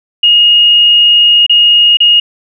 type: tone with dropouts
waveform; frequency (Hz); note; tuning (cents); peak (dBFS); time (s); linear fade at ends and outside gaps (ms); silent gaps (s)
sine; 2863; F7; +42; -3; 0.23-2.2; 5; 1.465-1.495 / 1.971-2.003
effects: none